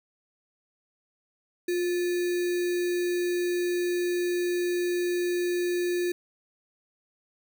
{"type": "tone with sample-and-hold", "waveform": "sine", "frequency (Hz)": 353.5, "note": "F4", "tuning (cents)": 21, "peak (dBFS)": -24, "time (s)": [1.68, 6.12], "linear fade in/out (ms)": 5, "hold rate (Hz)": 2100, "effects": []}